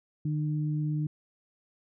sine tone pair together, 151.4 / 302.8 Hz, D#3 / D#4, -47 / -47 cents, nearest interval octave, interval 1200 cents, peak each -27 / -36 dBFS, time 0.25-1.07 s, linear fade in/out 5 ms, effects none

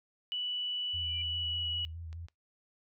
sine tone with pitch glide, 2960 to 2929 Hz, F#7 to F#7, 0 to -18 cents, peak -32 dBFS, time 0.32-1.85 s, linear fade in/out 0 ms, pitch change -18 cents, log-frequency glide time 1.16-1.66 s
sine tone with vibrato, 82.41 Hz, E2, in tune, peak -40 dBFS, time 0.93-2.27 s, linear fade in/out 20 ms, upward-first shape square, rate 4.9 Hz, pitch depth 39 cents each way
sine tone with exponential growth, 2360 Hz, D7, 8 cents sharp, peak -40 dBFS, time 0.96-1.22 s, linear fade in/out 5 ms, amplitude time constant 56 ms
clicks, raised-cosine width 0.2 ms, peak -37 dBFS, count 2, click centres 2.129 / 2.285 s
effects noise-tail reverb RT60 0.2 s tail -25 dB re dry

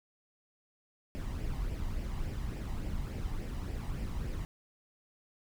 brown noise with flanger, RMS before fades -36 dBFS, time 1.15-4.45 s, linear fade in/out 0 ms, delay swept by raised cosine 0.38 to 1.05 ms, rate 3.5 Hz, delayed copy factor +0.5, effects none

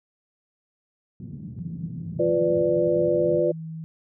pink band-pass noise, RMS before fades -37 dBFS, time 1.2-3.4 s, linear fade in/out 2 ms, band 110 to 210 Hz, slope 24 dB/octave
sine tone with pitch glide, 167.1 to 160.85 Hz, E3 to E3, +24 to -42 cents, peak -32 dBFS, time 1.59-3.84 s, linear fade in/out 0 ms, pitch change -66 cents, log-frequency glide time 2.9-3.66 s
sine chord, B diminished, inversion second, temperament equal with one note detuned, 349.2 / 497.6 / 587.3 Hz, F4 / B4 / D5, 0 / +13 / 0 cents, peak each -23 dBFS, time 2.19-3.52 s, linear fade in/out 10 ms
effects none

